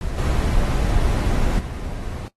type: noise with level steps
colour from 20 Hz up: brown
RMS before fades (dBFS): -26 / -19 / -28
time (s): 0.01-2.28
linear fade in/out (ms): 0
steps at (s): 0.18 / 1.59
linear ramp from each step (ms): 2
effects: noise-tail reverb RT60 0.1 s tail -17 dB re dry + AAC 32 kbps